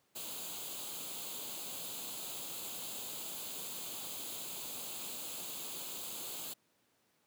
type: noise with comb filter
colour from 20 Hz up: white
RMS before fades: -43 dBFS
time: 0.15-6.54 s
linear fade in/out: 10 ms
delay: 0.27 ms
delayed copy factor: +0.7
effects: pink hiss -74 dBFS RMS until 7.26 s + high-pass 150 Hz 12 dB/octave